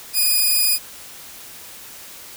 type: tone pair together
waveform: 5% pulse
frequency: 2472 / 4944 Hz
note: D#7 / D#8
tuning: -12 / -12 cents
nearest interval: octave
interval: 1200 cents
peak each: -12 dBFS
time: 0.13-0.79 s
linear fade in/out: 50 ms
effects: white hiss -39 dBFS RMS until 2.36 s